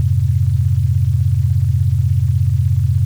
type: chord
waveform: sine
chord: F minor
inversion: none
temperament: equal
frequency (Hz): 87.31 / 103.83 / 130.81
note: F2 / Ab2 / C3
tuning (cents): 0 / 0 / 0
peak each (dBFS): -16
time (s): 0-3.05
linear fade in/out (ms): 0
effects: 7-bit